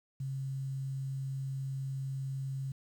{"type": "tone with quantisation", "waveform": "sine", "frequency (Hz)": 134.8, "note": "C#3", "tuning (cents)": -48, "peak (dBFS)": -34, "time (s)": [0.2, 2.72], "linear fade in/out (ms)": 5, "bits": 10, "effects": []}